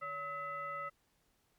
sine tone with frequency modulation, 1286 Hz, E6, 43 cents flat, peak -38 dBFS, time 0.01-0.9 s, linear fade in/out 20 ms, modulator 719 Hz, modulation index 0.82, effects pink hiss -75 dBFS RMS until 1.58 s + MP3 96 kbps

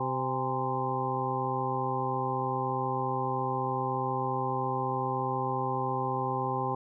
harmonic tone with a mistuned harmonic, 129.6 Hz, C3, 16 cents flat, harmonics 1 / 2 / 3 / 4 / 6 / 7 / 8, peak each -35 / -39 / -36 / -38 / -33 / -38 / -34 dBFS, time 0-6.75 s, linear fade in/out 5 ms, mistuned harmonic 6, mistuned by +63 cents, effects none

